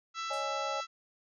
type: harmonic tone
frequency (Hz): 664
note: E5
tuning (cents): +12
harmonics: 2 / 3 / 4 / 5 / 6 / 7 / 8 / 9 / 10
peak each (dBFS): -36 / -47 / -45 / -47 / -46 / -50 / -52 / -54 / -52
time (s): 0.14-0.87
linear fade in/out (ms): 50
type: chord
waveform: sine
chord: C# suspended second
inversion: none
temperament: equal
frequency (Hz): 554.4 / 622.3 / 830.6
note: C#5 / D#5 / G#5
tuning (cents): 0 / 0 / 0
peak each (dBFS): -38 / -40 / -38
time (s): 0.3-0.81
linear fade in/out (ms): 10
type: noise with exponential decay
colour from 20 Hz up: violet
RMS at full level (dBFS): -42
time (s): 0.33-0.53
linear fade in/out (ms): 5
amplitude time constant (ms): 43
effects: resampled to 22050 Hz